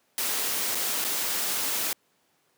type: noise with dropouts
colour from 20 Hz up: white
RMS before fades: -28 dBFS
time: 0.18-1.93 s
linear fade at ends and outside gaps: 1 ms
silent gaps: 0.748-0.753 / 1.042-1.047 s
effects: pink hiss -68 dBFS RMS until 2.57 s + high-pass 200 Hz 12 dB/octave